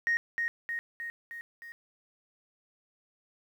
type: tone with echo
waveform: sine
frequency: 1864.7 Hz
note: A#6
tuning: in tune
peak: -23 dBFS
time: 0.07-0.17 s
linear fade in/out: 0 ms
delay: 310 ms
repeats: 5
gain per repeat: -4 dB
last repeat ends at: 1.72 s
effects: tanh soft clip ceiling -21 dBFS + 10-bit